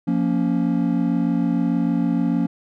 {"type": "chord", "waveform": "triangle", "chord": "Bb minor", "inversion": "second", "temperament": "just", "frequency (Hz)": [174.81, 233.1, 279.7], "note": ["F3", "Bb3", "Db4"], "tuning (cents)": [2, 0, 16], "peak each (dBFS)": -20, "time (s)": [0.07, 2.47], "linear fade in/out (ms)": 10, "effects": []}